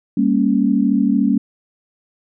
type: chord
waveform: sine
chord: G diminished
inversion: none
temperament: equal with one note detuned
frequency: 199.77 / 233.1 / 277.2 Hz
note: G3 / Bb3 / Db4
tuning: +33 / 0 / 0 cents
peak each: -17 dBFS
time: 0.17-1.38 s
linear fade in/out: 5 ms
effects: none